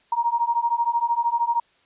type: beating tone pair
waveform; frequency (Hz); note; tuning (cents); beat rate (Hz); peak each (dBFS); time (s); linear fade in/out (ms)
sine; 932.3 / 945.3; A#5 / A#5; 0 / +24; 13; -23 / -22; 0.12-1.6; 5
effects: white hiss -61 dBFS RMS until 1.85 s + resampled to 8000 Hz